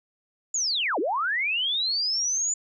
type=linear two-way sweep; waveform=sine; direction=down then up; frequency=7060 to 278.7 to 7060 Hz; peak=-23 dBFS; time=0.54-2.54 s; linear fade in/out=5 ms; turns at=0.99 s; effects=none